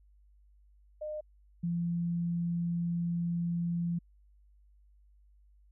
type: tone pair in turn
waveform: sine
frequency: 609 / 171.19 Hz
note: D#5 / F3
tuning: -37 / -34 cents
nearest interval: octave + minor seventh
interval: 2197 cents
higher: first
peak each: -35 / -29 dBFS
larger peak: second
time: 1.01-1.21 / 1.63-3.99 s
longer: second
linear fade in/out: 10 ms
effects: added 50 Hz sine -59 dBFS peak until 5.71 s